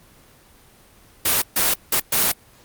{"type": "noise bursts at uneven times", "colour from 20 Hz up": "white", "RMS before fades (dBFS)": -18, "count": 4, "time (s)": [[1.25, 1.42], [1.56, 1.74], [1.92, 2], [2.12, 2.32]], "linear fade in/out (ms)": 5, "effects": ["pink hiss -51 dBFS RMS until 2.64 s", "Opus 24 kbps"]}